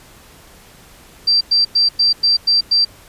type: tone bursts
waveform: sine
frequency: 4699 Hz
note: D8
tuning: in tune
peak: -10 dBFS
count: 7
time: 1.27-2.85 s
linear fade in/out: 10 ms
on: 140 ms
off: 100 ms
effects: pink hiss -44 dBFS RMS until 3.08 s + resampled to 32000 Hz